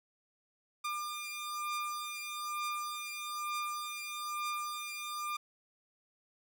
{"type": "beating tone pair", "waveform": "sawtooth", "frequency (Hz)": [1200, 1201.1], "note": ["D6", "D6"], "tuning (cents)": [37, 39], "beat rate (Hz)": 1.1, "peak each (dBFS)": [-37, -35], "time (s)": [0.84, 5.37], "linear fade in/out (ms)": 10, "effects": []}